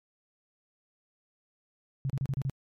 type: tone bursts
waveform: sine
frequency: 135.1 Hz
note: C#3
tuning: 44 cents flat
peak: -27 dBFS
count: 6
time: 2.05-2.497 s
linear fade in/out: 0 ms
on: 47 ms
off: 33 ms
effects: MP3 64 kbps